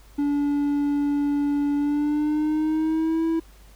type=tone with pitch glide; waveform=triangle; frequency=287.8 to 326.8 Hz; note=D4 to E4; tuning=-35 to -15 cents; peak=-18 dBFS; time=0.18-3.4 s; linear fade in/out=10 ms; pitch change=+220 cents; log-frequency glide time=1.76-3.25 s; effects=added 50 Hz sine -47 dBFS peak until 3.75 s + pink hiss -55 dBFS RMS until 3.75 s